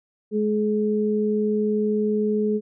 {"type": "tone pair together", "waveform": "sine", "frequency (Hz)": [211.1, 424.2], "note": ["G#3", "G#4"], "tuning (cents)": [29, 37], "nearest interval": "octave", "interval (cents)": 1208, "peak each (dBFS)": -22, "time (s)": [0.31, 2.61], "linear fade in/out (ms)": 50, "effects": []}